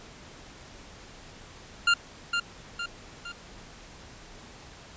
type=tone with echo; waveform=25% pulse; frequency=1396.9 Hz; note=F6; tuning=in tune; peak=-15 dBFS; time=1.87-1.94 s; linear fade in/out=5 ms; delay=460 ms; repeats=3; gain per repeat=-6 dB; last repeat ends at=3.32 s; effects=pink hiss -48 dBFS RMS until 4.96 s + resampled to 16000 Hz